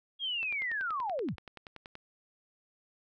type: linear sweep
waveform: sine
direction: down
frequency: 3307 to 34.65 Hz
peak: -31 dBFS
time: 0.19-1.36 s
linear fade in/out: 50 ms
type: click train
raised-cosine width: 0.3 ms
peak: -29 dBFS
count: 17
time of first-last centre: 0.43-1.954 s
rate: 10.5 Hz
effects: none